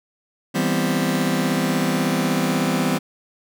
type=chord; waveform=sawtooth; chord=C major seventh; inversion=first; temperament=just; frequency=163.52 / 196.22 / 245.3 / 261.6 Hz; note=E3 / G3 / B3 / C4; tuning=-14 / +2 / -12 / 0 cents; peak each=-20 dBFS; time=0.54-2.99 s; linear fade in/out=20 ms; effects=none